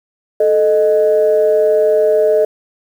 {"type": "tone pair together", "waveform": "sine", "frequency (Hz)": [436.6, 618], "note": ["A4", "D#5"], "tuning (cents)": [-13, -12], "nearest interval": "tritone", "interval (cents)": 601, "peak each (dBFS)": -11, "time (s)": [0.4, 2.45], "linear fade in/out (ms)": 5, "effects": ["tanh soft clip ceiling -2 dBFS", "7-bit"]}